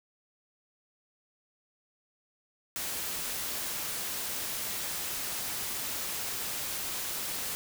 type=noise; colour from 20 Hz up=white; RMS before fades=-35 dBFS; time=2.76-7.55 s; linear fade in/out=0 ms; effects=none